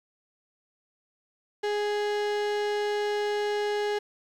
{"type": "tone", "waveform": "35% pulse", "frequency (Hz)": 415.3, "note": "G#4", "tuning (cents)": 0, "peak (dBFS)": -24, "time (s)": [1.63, 3.99], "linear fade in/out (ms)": 10, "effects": ["low-pass 5000 Hz 12 dB/octave", "9-bit"]}